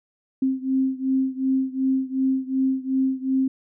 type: beating tone pair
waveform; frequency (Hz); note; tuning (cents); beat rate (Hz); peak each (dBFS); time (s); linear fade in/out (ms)
sine; 263.2 / 265.9; C4 / C4; +10 / +28; 2.7; -22 / -24; 0.42-3.48; 5
effects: none